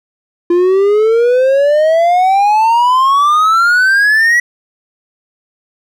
triangle exponential sweep, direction up, 343.3 to 1947 Hz, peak -5 dBFS, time 0.5-4.4 s, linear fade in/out 5 ms, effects none

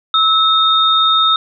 sine tone pair together, 1300 / 3677 Hz, E6 / A#7, -24 / -24 cents, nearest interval octave + tritone, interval 1800 cents, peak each -12 dBFS, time 0.14-1.36 s, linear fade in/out 2 ms, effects none

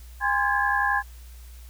sine tone cluster, 813 / 1041 / 1634 / 1705 Hz, G#5 / C6 / G#6 / G#6, -37 / -9 / -29 / +45 cents, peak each -26 dBFS, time 0.2-1.03 s, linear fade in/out 50 ms, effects added 60 Hz sine -41 dBFS peak until 1.69 s + white hiss -54 dBFS RMS until 1.69 s

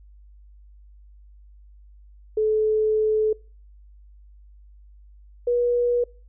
sine tone pair in turn, 432.2 / 483.4 Hz, A4 / B4, -31 / -37 cents, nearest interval major second, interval 194 cents, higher second, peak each -18 dBFS, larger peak neither, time 2.37-3.33 / 5.47-6.04 s, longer first, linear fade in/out 5 ms, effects noise-tail reverb RT60 0.4 s tail -25 dB re dry + added 50 Hz sine -46 dBFS peak until 6.28 s

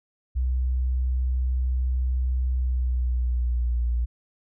sine tone with pitch glide, 63.3 to 59.4 Hz, B1 to A#1, +43 to +33 cents, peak -21 dBFS, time 0.35-4.06 s, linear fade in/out 20 ms, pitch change -110 cents, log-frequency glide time 2.56-3.83 s, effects none

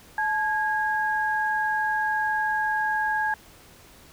sine tone pair together, 862.3 / 1641 Hz, A5 / G#6, -35 / -21 cents, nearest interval major seventh, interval 1114 cents, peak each -25 dBFS, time 0.18-3.34 s, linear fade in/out 2 ms, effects pink hiss -51 dBFS RMS until 4.12 s

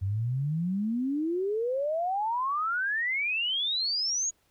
sine exponential sweep, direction up, 92.5 to 6810 Hz, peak -26 dBFS, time 0.01-4.31 s, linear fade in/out 20 ms, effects pink hiss -69 dBFS RMS until 4.5 s

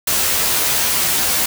white noise with comb filter, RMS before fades -17 dBFS, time 0.07-1.46 s, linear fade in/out 5 ms, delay 13 ms, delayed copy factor +0.9, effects none

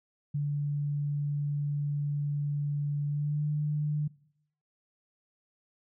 sine tone with pitch glide, 145.1 to 149.27 Hz, D3 to D3, -21 to +29 cents, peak -27 dBFS, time 0.34-4.08 s, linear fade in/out 10 ms, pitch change +50 cents, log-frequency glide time 3.07-3.44 s, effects noise-tail reverb RT60 0.7 s tail -21 dB re dry

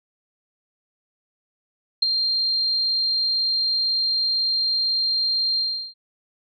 sine tone with ADSR envelope, 4186 Hz, C8, in tune, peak -11 dBFS, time 2.02-5.94 s, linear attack 9 ms, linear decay 6 ms, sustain -8 dB, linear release 360 ms, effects none

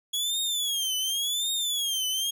sawtooth tone with vibrato, 3340 Hz, G#7, 9 cents sharp, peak -23 dBFS, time 0.13-2.31 s, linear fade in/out 10 ms, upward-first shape triangle, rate 0.9 Hz, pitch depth 190 cents each way, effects none

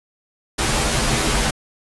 pink noise with comb filter, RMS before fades -19 dBFS, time 0.58-1.51 s, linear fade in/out 10 ms, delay 11 ms, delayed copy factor -0.85, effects resampled to 24000 Hz

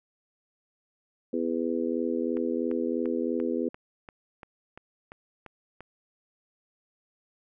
harmonic tone, 83 Hz, E2, 12 cents sharp, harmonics 3 / 4 / 5 / 6, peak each -30 / -31 / -32 / -33 dBFS, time 1.33-3.69 s, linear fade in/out 5 ms
click train, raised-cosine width 0.5 ms, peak -28 dBFS, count 11, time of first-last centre 2.37-5.806 s, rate 2.91 Hz
effects none

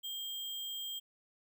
sine tone with sample-and-hold, 3202 Hz, G7, 36 cents sharp, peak -38 dBFS, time 0.03-1 s, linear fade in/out 20 ms, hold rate 11025 Hz, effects none

